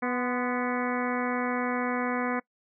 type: harmonic tone with a mistuned harmonic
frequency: 246.9 Hz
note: B3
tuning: in tune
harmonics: 1 / 2 / 3 / 4 / 5 / 6 / 7 / 8 / 9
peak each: -30 / -33 / -35 / -36 / -37 / -38 / -38 / -39 / -40 dBFS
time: 0.02-2.4 s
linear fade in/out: 10 ms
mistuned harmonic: 4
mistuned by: +56 cents
effects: noise-tail reverb RT60 0.1 s tail -23 dB re dry